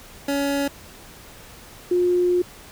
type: tone pair in turn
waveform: 25% pulse / sine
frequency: 280.9 / 356.5 Hz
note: C#4 / F4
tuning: +23 / +36 cents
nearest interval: major third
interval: 413 cents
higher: second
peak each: -17 / -16 dBFS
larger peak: second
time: 0.28-0.68 / 1.91-2.42 s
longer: second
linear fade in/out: 5 ms
effects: pink hiss -44 dBFS RMS until 2.71 s